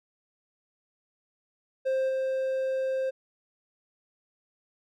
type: tone with level steps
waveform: triangle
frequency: 527 Hz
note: C5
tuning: 12 cents sharp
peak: -22 / -24 dBFS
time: 1.85-3.11 s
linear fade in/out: 20 ms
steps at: 2.08 s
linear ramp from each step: 20 ms
effects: none